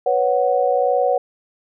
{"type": "chord", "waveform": "sine", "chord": "B suspended second", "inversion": "none", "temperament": "just", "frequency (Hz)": [493.9, 555.6, 740.8], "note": ["B4", "C#5", "F#5"], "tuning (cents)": [0, 4, 2], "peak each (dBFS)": -19, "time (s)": [0.06, 1.18], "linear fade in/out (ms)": 5, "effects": []}